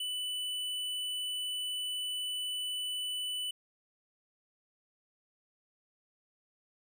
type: tone with hard clipping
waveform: triangle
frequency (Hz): 2984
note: F#7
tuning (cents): +14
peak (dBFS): -35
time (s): 0-3.51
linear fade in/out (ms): 5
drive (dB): 14
effects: none